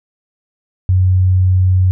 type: tone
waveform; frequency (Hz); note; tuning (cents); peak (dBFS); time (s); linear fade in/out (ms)
sine; 92.5; F#2; 0; -8; 0.89-1.91; 0
effects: none